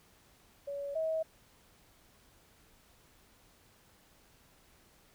sine tone pair in turn, 565 / 640.3 Hz, C#5 / D#5, +33 / +49 cents, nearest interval major second, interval 216 cents, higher second, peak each -36 / -30 dBFS, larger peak second, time 0.67-0.95 / 0.95-1.23 s, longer neither, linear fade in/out 10 ms, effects pink hiss -64 dBFS RMS until 5.14 s

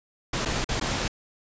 pink noise with dropouts, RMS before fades -27 dBFS, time 0.33-1.08 s, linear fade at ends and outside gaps 5 ms, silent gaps 0.451-0.457 / 0.645-0.689 / 0.799-0.811 s, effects resampled to 16000 Hz

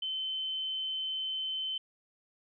sine tone, 3069 Hz, G7, 37 cents flat, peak -32 dBFS, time 0.02-1.78 s, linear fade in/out 5 ms, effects none

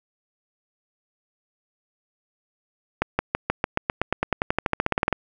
accelerating click train, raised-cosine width 0.5 ms, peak -5 dBFS, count 23, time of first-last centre 3.02-5.127 s, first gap 170 ms, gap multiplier 0.94, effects none

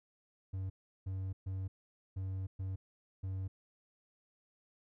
triangle tone bursts at uneven times, 95 Hz, F#2, 46 cents sharp, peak -34 dBFS, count 6, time 0.53-0.7 / 1.06-1.33 / 1.46-1.68 / 2.16-2.47 / 2.59-2.76 / 3.23-3.48 s, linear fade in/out 10 ms, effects none

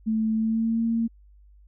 sine tone with pitch glide, 220 to 228.9 Hz, A3 to A#3, 0 to -31 cents, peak -21 dBFS, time 0.06-1.08 s, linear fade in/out 20 ms, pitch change +69 cents, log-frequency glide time 0.34-0.83 s, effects added 50 Hz sine -50 dBFS peak until 1.67 s

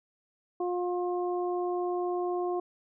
harmonic tone, 356 Hz, F4, 33 cents sharp, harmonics 1 / 2 / 3, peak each -29 / -34 / -40 dBFS, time 0.6-2.6 s, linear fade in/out 5 ms, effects none

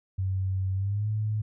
sine tone with pitch glide, 94.9 to 107.14 Hz, F#2 to A2, +44 to -46 cents, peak -25 dBFS, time 0.18-1.42 s, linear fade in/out 10 ms, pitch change +210 cents, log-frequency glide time 0.74-1.09 s, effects none

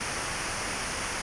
pink noise with comb filter, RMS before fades -32 dBFS, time 0-1.22 s, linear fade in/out 10 ms, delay 0.26 ms, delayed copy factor -0.55, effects resampled to 24000 Hz

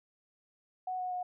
sine tone with pitch steps, 740 / 732.3 / 724.8 Hz, F#5 / F#5 / F#5, 0 / -18 / -36 cents, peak -33 dBFS, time 0.87-1.23 s, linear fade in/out 5 ms, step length 120 ms, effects none

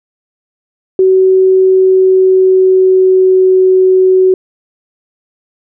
sine tone with pitch glide, 376.9 to 373.9 Hz, F#4 to F#4, +32 to +18 cents, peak -4 dBFS, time 0.99-4.34 s, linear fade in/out 2 ms, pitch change -14 cents, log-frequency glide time 1.61-3.56 s, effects none

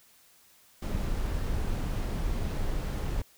brown noise, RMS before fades -30 dBFS, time 0.82-3.22 s, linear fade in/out 5 ms, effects white hiss -60 dBFS RMS until 3.37 s

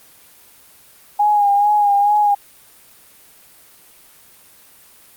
sine tone with vibrato, 821 Hz, G#5, 20 cents flat, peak -11 dBFS, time 1.19-2.35 s, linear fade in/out 10 ms, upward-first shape sine, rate 2.3 Hz, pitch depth 37 cents each way, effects white hiss -47 dBFS RMS until 5.16 s + Opus 32 kbps

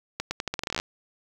accelerating click train, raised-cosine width 0.2 ms, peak -11 dBFS, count 15, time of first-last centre 0.2-0.799 s, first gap 110 ms, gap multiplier 0.83, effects 7-bit

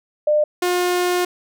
sine / sawtooth tone pair in turn, 601 / 357.4 Hz, D5 / F4, +40 / +40 cents, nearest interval major sixth, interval 900 cents, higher first, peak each -13 dBFS, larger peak neither, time 0.27-0.44 / 0.62-1.25 s, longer second, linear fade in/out 5 ms, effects none

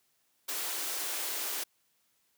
white high-pass noise, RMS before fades -35 dBFS, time 0.48-1.64 s, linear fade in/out 10 ms, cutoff 280 Hz, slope 96 dB/octave, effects white hiss -73 dBFS RMS until 2.37 s + high-pass 60 Hz 12 dB/octave

